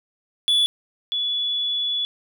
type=tone pair in turn; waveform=triangle / sine; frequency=3435 / 3421 Hz; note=A7 / A7; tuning=-42 / -49 cents; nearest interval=unison; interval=7 cents; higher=first; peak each=-14 / -21 dBFS; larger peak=first; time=0.48-0.66 / 1.12-2.05 s; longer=second; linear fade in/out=0 ms; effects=none